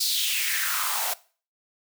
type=noise with high-pass filter sweep; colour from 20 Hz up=white; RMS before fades=-26 dBFS; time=0-1.14 s; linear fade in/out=10 ms; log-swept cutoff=4700 to 660 Hz; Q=3.9; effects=noise-tail reverb RT60 0.4 s tail -20 dB re dry